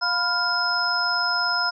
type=tone cluster; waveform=sine; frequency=707 / 996 / 1403 / 5140 Hz; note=F5 / B5 / F6 / E8; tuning=+21 / +14 / +8 / -45 cents; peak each=-30 / -28 / -24 / -24 dBFS; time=0.01-1.71 s; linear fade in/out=20 ms; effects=none